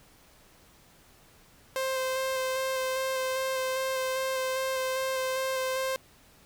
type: tone with vibrato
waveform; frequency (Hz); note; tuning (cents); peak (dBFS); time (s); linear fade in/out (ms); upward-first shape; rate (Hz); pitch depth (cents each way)
sawtooth; 523.3; C5; 0; -24; 1.76-5.96; 0; square; 2.5; 11
effects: pink hiss -58 dBFS RMS until 6.45 s